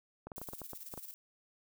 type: clicks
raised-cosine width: 1 ms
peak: -30 dBFS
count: 10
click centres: 0.27 / 0.318 / 0.381 / 0.416 / 0.488 / 0.534 / 0.617 / 0.733 / 0.939 / 0.977 s
type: noise with tremolo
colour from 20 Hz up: violet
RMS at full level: -46 dBFS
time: 0.36-1.14 s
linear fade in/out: 0 ms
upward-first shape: square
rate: 18 Hz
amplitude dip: 60%
effects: none